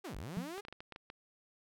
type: linear two-way sweep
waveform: sawtooth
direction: down then up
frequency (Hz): 421.6 to 33.22 to 421.6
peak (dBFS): -38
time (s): 0.04-0.61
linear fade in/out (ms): 10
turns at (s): 0.16
type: tone with exponential decay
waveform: sine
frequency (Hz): 178.8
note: F3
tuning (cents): +41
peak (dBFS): -30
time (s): 0.37-0.55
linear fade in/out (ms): 0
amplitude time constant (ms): 37
type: clicks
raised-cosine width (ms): 0.3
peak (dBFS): -31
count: 8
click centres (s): 0.58 / 0.651 / 0.684 / 0.726 / 0.805 / 0.923 / 0.961 / 1.101
effects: none